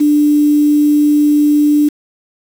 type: tone with quantisation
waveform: sine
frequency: 295.7 Hz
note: D4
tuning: 12 cents sharp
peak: -7 dBFS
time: 0-1.89 s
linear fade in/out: 10 ms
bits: 5
effects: none